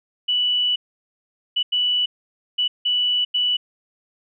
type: tone bursts at uneven times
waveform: sine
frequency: 2960 Hz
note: F#7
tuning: in tune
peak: -17 dBFS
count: 6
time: 0.28-0.76 / 1.56-1.63 / 1.72-2.06 / 2.58-2.68 / 2.85-3.25 / 3.34-3.57 s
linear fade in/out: 10 ms
effects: none